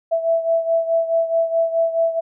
sine beating tone pair, 660 / 664.7 Hz, E5 / E5, +2 / +14 cents, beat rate 4.7 Hz, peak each -17 / -22 dBFS, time 0.11-2.21 s, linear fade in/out 20 ms, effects none

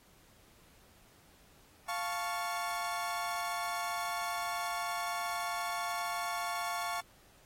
30% pulse chord, F augmented, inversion none, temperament equal, 698.5 / 880 / 1108.7 Hz, F5 / A5 / C#6, 0 / 0 / 0 cents, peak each -35 / -38 / -35 dBFS, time 1.88-7.01 s, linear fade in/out 10 ms, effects pink hiss -63 dBFS RMS until 7.45 s + AAC 48 kbps

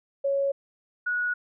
sine tone pair in turn, 554.4 / 1460.5 Hz, C#5 / F#6, 0 / -23 cents, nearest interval octave + perfect fourth, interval 1677 cents, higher second, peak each -22 / -24 dBFS, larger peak first, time 0.24-0.52 / 1.06-1.34 s, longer neither, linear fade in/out 10 ms, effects none

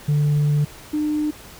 sine tone pair in turn, 147.3 / 301.8 Hz, D3 / D4, +6 / +47 cents, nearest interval octave, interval 1241 cents, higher second, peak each -13 / -18 dBFS, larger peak first, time 0.08-0.65 / 0.93-1.31 s, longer first, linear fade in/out 10 ms, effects tanh soft clip ceiling -14 dBFS + pink hiss -42 dBFS RMS until 1.59 s

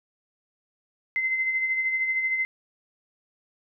sine tone with tremolo, 2064 Hz, C7, 24 cents flat, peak -21 dBFS, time 1.16-2.45 s, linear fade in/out 0 ms, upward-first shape sine, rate 13 Hz, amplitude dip 45%, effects none

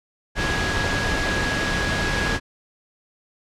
sine tone in noise, 1661.2 Hz, G#6, in tune, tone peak -26 dBFS, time 0.35-2.4 s, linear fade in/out 50 ms, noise pink, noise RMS -23 dBFS, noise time 0.35-2.4 s, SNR -6 dB, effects low-pass 5000 Hz 12 dB/octave

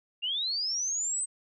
sine linear sweep, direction up, 2743 to 8310 Hz, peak -28 dBFS, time 0.22-1.26 s, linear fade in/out 20 ms, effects none

